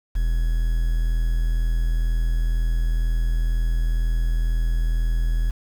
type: tone with quantisation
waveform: triangle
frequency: 41.03 Hz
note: E1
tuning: 7 cents flat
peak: -16 dBFS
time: 0.15-5.51 s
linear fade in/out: 10 ms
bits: 7
effects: none